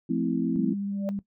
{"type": "chord", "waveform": "sine", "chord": "F major seventh", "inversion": "none", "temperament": "equal with one note detuned", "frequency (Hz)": [174.61, 220, 261.6, 327.9], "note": ["F3", "A3", "C4", "E4"], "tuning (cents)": [0, 0, 0, -9], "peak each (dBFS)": [-30, -29, -27, -30], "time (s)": [0.09, 0.74], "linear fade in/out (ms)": 10}
{"type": "tone with vibrato", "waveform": "sine", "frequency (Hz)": 200, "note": "G3", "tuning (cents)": 35, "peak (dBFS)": -28, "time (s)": [0.56, 1.19], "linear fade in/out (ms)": 0, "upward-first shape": "triangle", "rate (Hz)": 16, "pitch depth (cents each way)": 16}
{"type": "tone with exponential growth", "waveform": "sine", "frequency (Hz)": 587.3, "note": "D5", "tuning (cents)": 0, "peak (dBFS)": -26, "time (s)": [0.91, 1.09], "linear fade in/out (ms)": 0, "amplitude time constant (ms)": 38}
{"effects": ["noise-tail reverb RT60 0.1 s tail -17 dB re dry"]}